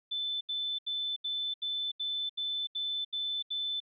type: tone bursts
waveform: sine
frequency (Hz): 3520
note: A7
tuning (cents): 0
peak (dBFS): -31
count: 10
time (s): 0.11-3.803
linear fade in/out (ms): 10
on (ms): 300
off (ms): 77
effects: none